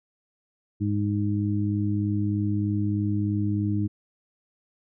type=harmonic tone; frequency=103.2 Hz; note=G#2; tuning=10 cents flat; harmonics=1 / 2 / 3; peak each=-25 / -28 / -28 dBFS; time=0.8-3.88 s; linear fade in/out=20 ms; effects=none